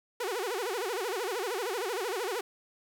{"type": "tone with vibrato", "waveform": "sawtooth", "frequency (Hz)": 425.7, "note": "G#4", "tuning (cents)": 43, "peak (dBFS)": -27, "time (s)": [0.2, 2.41], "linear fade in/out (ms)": 5, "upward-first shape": "sine", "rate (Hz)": 13, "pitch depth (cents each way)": 280, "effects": ["10-bit"]}